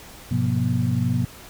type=tone cluster; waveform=sine; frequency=103.2 / 125.6 / 177.1 / 239.6 Hz; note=G#2 / B2 / F3 / A#3; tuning=-10 / +30 / +24 / +48 cents; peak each=-25 / -22 / -27 / -26 dBFS; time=0.31-1.25 s; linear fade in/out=5 ms; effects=pink hiss -43 dBFS RMS until 1.49 s